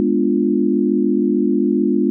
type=chord; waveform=sine; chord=G# diminished seventh; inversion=none; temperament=equal; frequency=207.7 / 246.9 / 293.7 / 349.2 Hz; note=G#3 / B3 / D4 / F4; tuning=0 / 0 / 0 / 0 cents; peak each=-19 dBFS; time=0-2.1 s; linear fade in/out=0 ms; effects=none